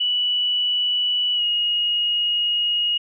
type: tone with pitch glide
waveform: sine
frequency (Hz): 2954 to 2878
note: F#7 to F#7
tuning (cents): -3 to -49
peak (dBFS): -18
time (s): 0-2.98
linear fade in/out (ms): 10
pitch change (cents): -46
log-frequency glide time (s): 1.34-1.43
effects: none